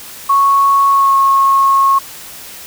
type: tone with pitch glide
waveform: sine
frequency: 1106 to 1091.4 Hz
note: C#6 to C#6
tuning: -4 to -27 cents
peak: -7 dBFS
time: 0.29-1.99 s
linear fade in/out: 10 ms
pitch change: -23 cents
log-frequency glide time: 0.9-1.15 s
effects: white hiss -32 dBFS RMS until 2.66 s